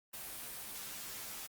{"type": "noise with comb filter", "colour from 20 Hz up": "white", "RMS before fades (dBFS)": -45, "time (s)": [0.13, 1.47], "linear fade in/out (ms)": 10, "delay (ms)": 12, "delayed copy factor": -0.9, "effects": ["Opus 32 kbps"]}